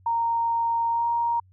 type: tone with pitch glide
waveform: sine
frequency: 927 to 937.2 Hz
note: A#5 to A#5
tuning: -10 to +9 cents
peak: -21 dBFS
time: 0.06-1.4 s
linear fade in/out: 5 ms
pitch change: +19 cents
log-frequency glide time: 0.9-1.06 s
effects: added 93 Hz sine -53 dBFS peak until 1.52 s